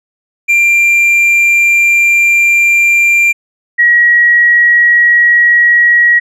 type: tone pair in turn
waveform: triangle / sine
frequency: 2377 / 1907.4 Hz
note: D7 / A#6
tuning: +20 / +39 cents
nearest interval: major third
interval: 381 cents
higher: first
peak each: -4 dBFS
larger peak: neither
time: 0.48-3.33 / 3.78-6.2 s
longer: first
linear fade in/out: 20 ms
effects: resampled to 32000 Hz